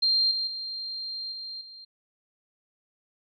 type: tone with level steps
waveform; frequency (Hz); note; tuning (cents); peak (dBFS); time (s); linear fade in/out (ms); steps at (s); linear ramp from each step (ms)
sine; 4183; C8; -1; -20 / -26 / -32 / -35 / -43; 0.02-1.85; 10; 0.31 / 0.47 / 1.32 / 1.61; 2
effects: none